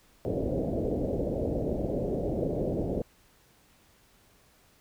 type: low-pass noise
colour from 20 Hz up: white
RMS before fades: -30 dBFS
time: 0.25-3.02 s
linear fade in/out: 0 ms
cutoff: 600 Hz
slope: 48 dB/octave
effects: pink hiss -62 dBFS RMS until 4.8 s